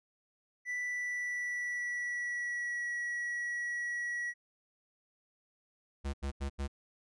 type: tone with pitch glide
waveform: triangle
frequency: 1975.5 to 1924.8 Hz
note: B6 to B6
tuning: 0 to -45 cents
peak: -32 dBFS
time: 0.65-4.34 s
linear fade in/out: 50 ms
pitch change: -45 cents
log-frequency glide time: 0.79-2.92 s
type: tone bursts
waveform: square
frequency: 69.3 Hz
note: C#2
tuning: in tune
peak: -34 dBFS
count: 4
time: 6.04-6.679 s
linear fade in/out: 20 ms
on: 96 ms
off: 85 ms
effects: resampled to 22050 Hz